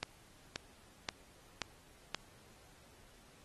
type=click train; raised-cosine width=0.2 ms; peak=-18 dBFS; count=5; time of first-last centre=0.03-2.146 s; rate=1.89 Hz; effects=pink hiss -63 dBFS RMS until 3.44 s + AAC 32 kbps